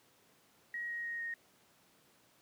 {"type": "tone with pitch steps", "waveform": "sine", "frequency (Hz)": [1897, 1883.9, 1870.9, 1858], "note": ["A#6", "A#6", "A#6", "A#6"], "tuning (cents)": [30, 18, 6, -6], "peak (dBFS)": -37, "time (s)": [0.74, 1.34], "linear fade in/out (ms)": 2, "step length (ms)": 150, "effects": ["pink hiss -67 dBFS RMS until 2.41 s", "high-pass 150 Hz 12 dB/octave"]}